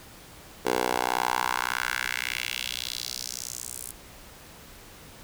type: tone with high-pass filter sweep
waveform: 10% pulse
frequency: 61.74 Hz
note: B1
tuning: in tune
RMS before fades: -30 dBFS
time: 0.65-3.92 s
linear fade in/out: 10 ms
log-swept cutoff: 470 to 9600 Hz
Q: 2.3
effects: pink hiss -48 dBFS RMS until 5.23 s